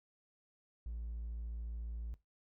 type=tone; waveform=triangle; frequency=57.1 Hz; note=A#1; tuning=35 cents flat; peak=-37 dBFS; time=0.86-2.14 s; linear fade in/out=0 ms; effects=noise-tail reverb RT60 0.2 s tail -18 dB re dry + tanh soft clip ceiling -34 dBFS